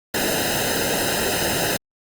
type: noise with comb filter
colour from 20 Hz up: pink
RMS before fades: -22 dBFS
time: 0.14-1.77 s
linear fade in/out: 5 ms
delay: 0.88 ms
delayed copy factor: -0.95
effects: Opus 48 kbps